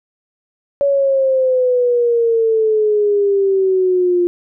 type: exponential sweep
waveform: sine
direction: down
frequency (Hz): 566 to 349.3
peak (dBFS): -11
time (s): 0.81-4.27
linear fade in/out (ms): 0
effects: none